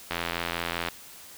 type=click train; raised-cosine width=0.3 ms; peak=-12 dBFS; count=67; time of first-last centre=0.11-0.886 s; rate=85.1 Hz; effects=white hiss -47 dBFS RMS until 1.37 s